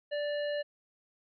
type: harmonic tone with a mistuned harmonic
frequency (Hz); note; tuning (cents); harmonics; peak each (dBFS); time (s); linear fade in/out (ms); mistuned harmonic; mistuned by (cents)
586; D5; -4; 1 / 3 / 5 / 7; -31 / -41 / -45 / -48; 0.11-0.63; 20; 5; -33
effects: none

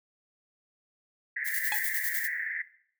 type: band-pass noise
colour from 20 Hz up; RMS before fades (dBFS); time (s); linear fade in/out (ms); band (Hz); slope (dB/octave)
white; -34; 1.36-2.62; 5; 1700 to 2000; 96
type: noise with tremolo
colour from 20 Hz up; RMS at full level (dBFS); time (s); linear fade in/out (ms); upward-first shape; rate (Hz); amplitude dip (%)
violet; -31; 1.44-2.29; 50; square; 10; 55
type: tone with exponential decay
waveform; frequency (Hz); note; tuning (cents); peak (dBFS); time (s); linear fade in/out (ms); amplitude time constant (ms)
15% pulse; 841; G#5; +22; -19; 1.72-1.82; 1; 20
effects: noise-tail reverb RT60 0.6 s tail -17 dB re dry

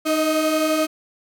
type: tone pair together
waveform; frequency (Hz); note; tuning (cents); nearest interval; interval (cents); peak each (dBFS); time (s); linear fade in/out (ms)
35% pulse; 309.7 / 631; D#4 / D#5; -8 / +24; octave; 1232; -19; 0.05-0.87; 20
effects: none

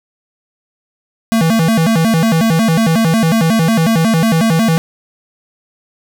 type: tone with vibrato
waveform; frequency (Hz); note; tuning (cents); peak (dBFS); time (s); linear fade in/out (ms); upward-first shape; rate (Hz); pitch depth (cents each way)
square; 191.4; G3; -41; -10; 1.32-4.78; 0; square; 5.5; 280
effects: none

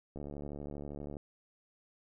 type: click train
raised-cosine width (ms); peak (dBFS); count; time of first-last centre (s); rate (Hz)
2; -30; 74; 0.16-1.168; 72.4
effects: none

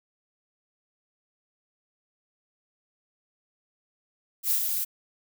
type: noise with ADSR envelope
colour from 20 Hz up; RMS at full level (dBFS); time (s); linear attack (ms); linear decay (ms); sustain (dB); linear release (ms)
violet; -23; 4.43-4.85; 78; 95; -5; 18
effects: none

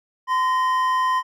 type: tone pair together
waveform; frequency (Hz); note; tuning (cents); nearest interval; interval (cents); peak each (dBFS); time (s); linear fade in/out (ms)
triangle; 1025 / 1864.7; C6 / A#6; -36 / 0; minor seventh; 1036; -16 / -27; 0.27-1.23; 50
effects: none

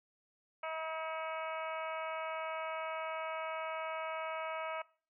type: harmonic tone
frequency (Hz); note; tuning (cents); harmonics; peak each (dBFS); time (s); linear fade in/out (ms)
319.9; D#4; +48; 2 / 3 / 4 / 5 / 6 / 7 / 8 / 9; -41 / -43 / -43 / -51 / -57 / -46 / -52 / -55; 0.63-4.82; 5
effects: noise-tail reverb RT60 0.4 s tail -20 dB re dry

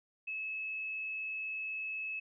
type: tone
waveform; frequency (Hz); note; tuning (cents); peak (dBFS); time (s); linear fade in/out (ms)
sine; 2592; E7; -30; -36; 0.27-2.2; 10
effects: none

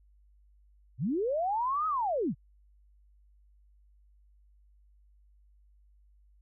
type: linear two-way sweep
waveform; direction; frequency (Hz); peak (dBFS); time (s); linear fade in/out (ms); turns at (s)
sine; up then down; 98 to 1289 to 98; -27; 0.98-2.35; 50; 1.87
effects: added 50 Hz sine -59 dBFS peak until 6.41 s

